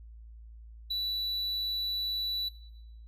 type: tone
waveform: triangle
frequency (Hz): 3951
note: B7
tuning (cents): 0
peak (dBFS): -28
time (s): 0.9-2.49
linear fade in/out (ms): 10
effects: noise-tail reverb RT60 0.9 s tail -18 dB re dry + added 56 Hz sine -46 dBFS peak until 3.07 s